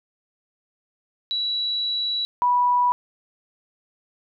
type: tone pair in turn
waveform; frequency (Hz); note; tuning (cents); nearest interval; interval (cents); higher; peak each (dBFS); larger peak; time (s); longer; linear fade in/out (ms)
sine; 3921 / 980.2; B7 / B5; -13 / -13; 2 octaves; 2400; first; -22 / -16; second; 1.31-2.25 / 2.42-2.92; first; 0
effects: none